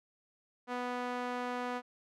sawtooth tone with band-pass filter, 246.9 Hz, B3, in tune, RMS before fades -37 dBFS, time 0.67-1.82 s, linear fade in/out 50 ms, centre 1000 Hz, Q 0.81, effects none

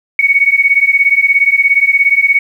sine beating tone pair, 2221 / 2238 Hz, C#7 / C#7, +3 / +16 cents, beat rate 17 Hz, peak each -10 dBFS, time 0.19-2.39 s, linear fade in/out 2 ms, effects 7-bit

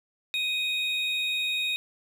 triangle tone pair together, 2500 / 3746 Hz, D#7 / A#7, +8 / +8 cents, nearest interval perfect fifth, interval 700 cents, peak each -27 dBFS, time 0.34-1.76 s, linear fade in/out 0 ms, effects none

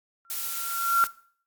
sine tone with exponential growth, 1371 Hz, F6, 32 cents flat, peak -16 dBFS, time 0.25-1.04 s, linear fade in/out 0 ms, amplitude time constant 170 ms
blue noise, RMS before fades -32 dBFS, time 0.3-1.07 s, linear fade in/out 2 ms
effects noise-tail reverb RT60 0.5 s tail -19 dB re dry + Opus 48 kbps

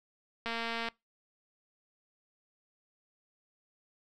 click train, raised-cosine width 0.3 ms, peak -20 dBFS, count 99, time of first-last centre 0.46-0.886 s, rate 230 Hz, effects noise-tail reverb RT60 0.2 s tail -23 dB re dry

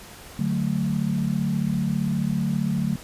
sine chord, D major, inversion none, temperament equal, 146.83 / 185 / 220 Hz, D3 / F#3 / A3, 0 / 0 / 0 cents, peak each -26 / -25 / -26 dBFS, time 0.39-2.96 s, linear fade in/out 5 ms, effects pink hiss -43 dBFS RMS until 3.03 s + resampled to 32000 Hz

